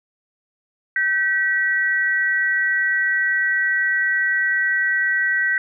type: tone pair together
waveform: sine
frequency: 1545.9 / 1932 Hz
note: G6 / B6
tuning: -25 / -39 cents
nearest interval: major third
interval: 386 cents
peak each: -20 / -19 dBFS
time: 0.96-5.58 s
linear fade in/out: 2 ms
effects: none